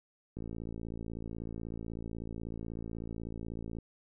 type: click train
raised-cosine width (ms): 3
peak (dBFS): -28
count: 193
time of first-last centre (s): 0.37-3.786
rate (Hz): 56.2
effects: none